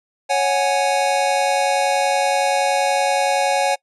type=chord; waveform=square; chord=C# suspended fourth; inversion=none; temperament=equal; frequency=554.4 / 740 / 830.6 Hz; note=C#5 / F#5 / G#5; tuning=0 / 0 / 0 cents; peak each=-21 dBFS; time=0.29-3.76 s; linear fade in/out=20 ms; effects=noise-tail reverb RT60 0.1 s tail -25 dB re dry + resampled to 24000 Hz